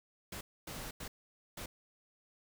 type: noise bursts at uneven times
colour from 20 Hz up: pink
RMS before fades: -44 dBFS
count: 4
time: 0.32-0.41 / 0.67-0.91 / 1-1.08 / 1.57-1.66 s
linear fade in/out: 5 ms
effects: none